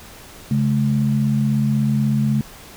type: tone pair together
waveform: sine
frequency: 137.3 / 213.7 Hz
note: C#3 / G#3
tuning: -16 / +50 cents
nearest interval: minor sixth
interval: 766 cents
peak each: -18 dBFS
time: 0.51-2.41 s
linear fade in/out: 2 ms
effects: pink hiss -41 dBFS RMS until 2.76 s